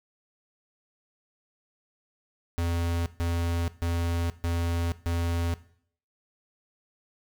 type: tone bursts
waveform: square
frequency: 85 Hz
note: F2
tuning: 46 cents flat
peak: -26 dBFS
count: 5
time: 2.58-5.54 s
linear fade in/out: 0 ms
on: 480 ms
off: 140 ms
effects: noise-tail reverb RT60 0.6 s tail -18 dB re dry